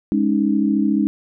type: chord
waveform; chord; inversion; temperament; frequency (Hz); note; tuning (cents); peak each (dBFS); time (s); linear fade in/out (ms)
sine; Ab suspended fourth; none; equal; 207.7 / 277.2 / 311.1; Ab3 / Db4 / Eb4; 0 / 0 / 0; -18 / -20 / -20; 0.12-1.07; 0
effects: none